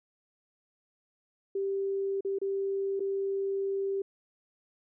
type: tone with dropouts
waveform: sine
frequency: 392 Hz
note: G4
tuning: in tune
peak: -28 dBFS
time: 1.55-4.02 s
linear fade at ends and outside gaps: 5 ms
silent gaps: 2.208-2.248 / 2.387-2.415 / 2.996-3.003 s
effects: none